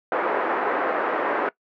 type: band-pass noise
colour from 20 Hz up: pink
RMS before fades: -24 dBFS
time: 0.12-1.49 s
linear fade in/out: 2 ms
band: 360 to 1700 Hz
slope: 24 dB/octave
effects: noise-tail reverb RT60 0.1 s tail -20 dB re dry